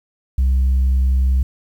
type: tone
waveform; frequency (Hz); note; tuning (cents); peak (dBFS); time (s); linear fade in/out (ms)
sine; 65.1; C2; -8; -10; 0.38-1.43; 5
effects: tanh soft clip ceiling -11 dBFS + 8-bit

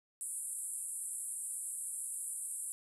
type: band-pass noise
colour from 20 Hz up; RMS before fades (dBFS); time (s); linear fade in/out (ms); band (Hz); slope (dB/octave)
white; -41; 0.21-2.72; 0; 8000 to 11000; 96
effects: none

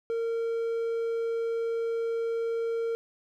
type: tone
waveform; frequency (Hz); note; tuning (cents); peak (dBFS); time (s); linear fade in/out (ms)
triangle; 459.4; A#4; -25; -25; 0.1-2.95; 0
effects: none

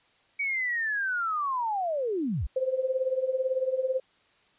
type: linear sweep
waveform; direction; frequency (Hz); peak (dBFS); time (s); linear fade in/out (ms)
sine; down; 2275 to 38.58; -26; 0.39-2.47; 10
type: tone with tremolo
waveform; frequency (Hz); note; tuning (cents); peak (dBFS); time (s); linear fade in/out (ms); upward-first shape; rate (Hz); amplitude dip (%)
sine; 520; C5; -11; -21; 2.56-4; 5; triangle; 18; 85
effects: white hiss -64 dBFS RMS until 4.58 s + resampled to 8000 Hz

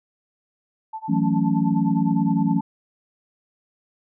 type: tone with tremolo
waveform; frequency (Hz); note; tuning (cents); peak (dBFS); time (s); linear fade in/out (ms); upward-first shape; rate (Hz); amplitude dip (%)
sine; 880; A5; 0; -27; 0.93-2.61; 5; sine; 9.7; 95
type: chord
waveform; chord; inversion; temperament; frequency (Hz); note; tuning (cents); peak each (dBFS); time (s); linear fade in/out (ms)
sine; F# minor seventh; third; equal; 164.81 / 185 / 220 / 277.2; E3 / F#3 / A3 / C#4; 0 / 0 / 0 / 0; -23; 1.08-2.61; 20
effects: none

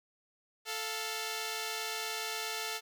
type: tone pair together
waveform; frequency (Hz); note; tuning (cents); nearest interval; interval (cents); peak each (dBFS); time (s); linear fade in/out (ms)
5% pulse; 440 / 698.5; A4 / F5; 0 / 0; minor sixth; 800; -25 / -29; 0.65-2.81; 50
effects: none

